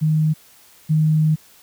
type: tone pair in turn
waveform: sine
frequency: 155.56 / 155.56 Hz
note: D#3 / D#3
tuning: 0 / 0 cents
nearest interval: unison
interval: 0 cents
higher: neither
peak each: -14 / -13 dBFS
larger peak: second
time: 0.01-0.34 / 0.89-1.36 s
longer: second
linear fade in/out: 20 ms
effects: white hiss -50 dBFS RMS until 1.62 s